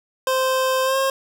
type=tone with pitch glide; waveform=25% pulse; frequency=521 to 536.6 Hz; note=C5 to C5; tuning=-7 to +44 cents; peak=-14 dBFS; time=0.27-1.1 s; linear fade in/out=2 ms; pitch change=+51 cents; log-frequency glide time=0.83-0.97 s; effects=none